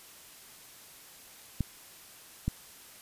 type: clicks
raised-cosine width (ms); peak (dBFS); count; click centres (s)
5; -16; 2; 1.607 / 2.48
effects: white hiss -52 dBFS RMS until 3.01 s + resampled to 32000 Hz